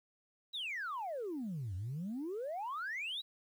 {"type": "exponential two-way sweep", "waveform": "sine", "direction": "down then up", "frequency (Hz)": [4000, 87.31, 4000], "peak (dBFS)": -36, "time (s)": [0.53, 3.22], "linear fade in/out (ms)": 20, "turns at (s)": 1.75, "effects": ["tanh soft clip ceiling -34 dBFS", "11-bit"]}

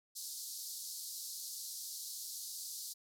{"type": "band-pass noise", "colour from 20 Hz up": "pink", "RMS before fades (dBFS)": -45, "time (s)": [0.15, 2.94], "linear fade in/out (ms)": 20, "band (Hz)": [4200, 15000], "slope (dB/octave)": 48, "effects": []}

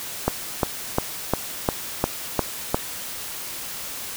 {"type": "click train", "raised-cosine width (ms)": 1, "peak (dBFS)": -4, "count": 8, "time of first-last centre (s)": [0.28, 2.745], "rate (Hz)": 2.84, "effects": ["white hiss -33 dBFS RMS until 4.16 s"]}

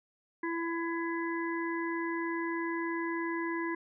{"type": "harmonic tone", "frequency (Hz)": 334.6, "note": "E4", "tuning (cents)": 26, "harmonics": [1, 3, 5, 6], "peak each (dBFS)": [-33, -38, -40, -41], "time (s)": [0.43, 3.75], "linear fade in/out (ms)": 5, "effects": []}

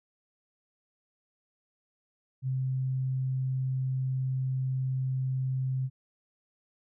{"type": "tone", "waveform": "sine", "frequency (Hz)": 130.81, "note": "C3", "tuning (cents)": 0, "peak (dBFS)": -27, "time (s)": [2.42, 5.9], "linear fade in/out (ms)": 50, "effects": []}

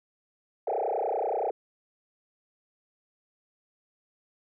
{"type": "tone with frequency modulation", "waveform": "sine", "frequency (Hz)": 619, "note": "D#5", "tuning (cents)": -9, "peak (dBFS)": -25, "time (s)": [0.67, 1.51], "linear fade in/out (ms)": 5, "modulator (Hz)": 30.5, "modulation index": 6.7, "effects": ["tanh soft clip ceiling -21 dBFS"]}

